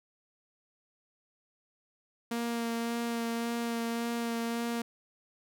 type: tone with vibrato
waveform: sawtooth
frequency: 233.1 Hz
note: A#3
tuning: in tune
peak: -27 dBFS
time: 2.31-4.82 s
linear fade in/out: 5 ms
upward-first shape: sine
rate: 1.8 Hz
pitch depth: 14 cents each way
effects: none